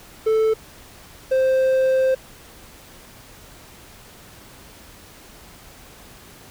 triangle tone pair in turn, 440 / 523.8 Hz, A4 / C5, 0 / +2 cents, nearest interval minor third, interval 302 cents, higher second, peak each -13 dBFS, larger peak neither, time 0.26-0.54 / 1.31-2.15 s, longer second, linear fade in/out 10 ms, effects pink hiss -45 dBFS RMS until 6.5 s

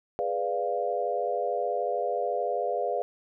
sine chord, G# diminished seventh, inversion none, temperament equal, 415.3 / 493.9 / 587.3 / 698.5 Hz, G#4 / B4 / D5 / F5, 0 / 0 / 0 / 0 cents, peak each -33 / -31 / -32 / -30 dBFS, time 0.19-3.02 s, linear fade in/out 0 ms, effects none

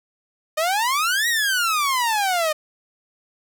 sawtooth exponential two-way sweep, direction up then down, 603 to 1933 to 603 Hz, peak -15 dBFS, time 0.57-2.53 s, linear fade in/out 10 ms, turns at 1.28 s, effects none

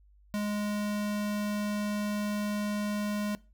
square tone, 207.7 Hz, G#3, in tune, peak -30 dBFS, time 0.34-3.35 s, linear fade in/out 0 ms, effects noise-tail reverb RT60 0.3 s tail -20 dB re dry + added 50 Hz sine -57 dBFS peak until 3.53 s

